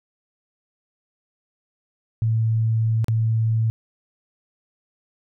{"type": "tone with dropouts", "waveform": "sine", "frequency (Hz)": 112.1, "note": "A2", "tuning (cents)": 33, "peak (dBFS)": -17, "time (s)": [2.22, 3.7], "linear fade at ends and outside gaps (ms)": 0, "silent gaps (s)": [3.044, 3.083], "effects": []}